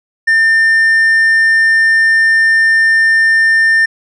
triangle tone, 1800 Hz, A6, 39 cents sharp, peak -5 dBFS, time 0.27-3.86 s, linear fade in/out 10 ms, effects resampled to 22050 Hz

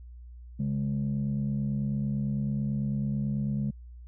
sine tone pair together, 138.62 / 207.7 Hz, C#3 / G#3, 0 / 0 cents, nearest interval perfect fifth, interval 700 cents, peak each -28 dBFS, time 0.59-3.71 s, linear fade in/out 10 ms, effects tanh soft clip ceiling -22 dBFS + added 60 Hz sine -43 dBFS peak until 4.07 s

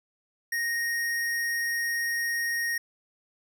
square tone, 1864.7 Hz, A#6, in tune, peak -27 dBFS, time 0.52-2.78 s, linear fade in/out 5 ms, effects none

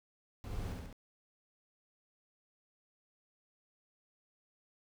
brown noise with echo, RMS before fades -42 dBFS, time 0.44-0.72 s, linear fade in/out 0 ms, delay 69 ms, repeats 3, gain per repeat -2 dB, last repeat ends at 0.927 s, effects none

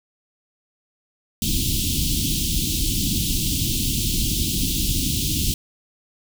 pink band-stop noise, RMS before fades -22 dBFS, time 1.42-5.54 s, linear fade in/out 2 ms, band 320 to 2900 Hz, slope 48 dB/octave, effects none

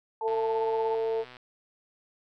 sine tone, 880 Hz, A5, in tune, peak -31 dBFS, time 0.21-0.95 s, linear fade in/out 2 ms
harmonic tone, 224.2 Hz, A3, 33 cents sharp, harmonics 2 / 3 / 4, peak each -26 / -38 / -40 dBFS, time 0.21-1.25 s, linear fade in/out 50 ms
click train, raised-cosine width 0.3 ms, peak -31 dBFS, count 137, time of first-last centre 0.28-1.368 s, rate 125 Hz
effects none

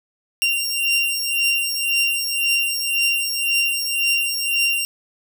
sawtooth beating tone pair, 2771 / 2772.9 Hz, F7 / F7, -14 / -13 cents, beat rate 1.9 Hz, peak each -18 dBFS, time 0.42-4.85 s, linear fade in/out 0 ms, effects none

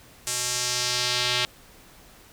square tone with band-pass filter sweep, 123.47 Hz, B2, in tune, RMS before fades -26 dBFS, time 0.27-1.45 s, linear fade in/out 0 ms, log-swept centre 7900 to 3500 Hz, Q 1.7, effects pink hiss -51 dBFS RMS until 2.32 s

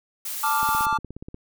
blue noise, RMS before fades -31 dBFS, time 0.25-0.86 s, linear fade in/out 5 ms
triangle chord, D minor, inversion second, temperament equal, 880 / 1174.7 / 1396.9 Hz, A5 / D6 / F6, 0 / 0 / 0 cents, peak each -22 / -22 / -26 dBFS, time 0.43-0.98 s, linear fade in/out 10 ms
click train, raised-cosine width 3 ms, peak -24 dBFS, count 13, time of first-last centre 0.63-1.344 s, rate 16.8 Hz
effects none

